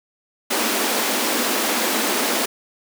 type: high-pass noise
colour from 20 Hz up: pink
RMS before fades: -21 dBFS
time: 0.5-2.46 s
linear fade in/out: 10 ms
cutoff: 210 Hz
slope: 96 dB/octave
effects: none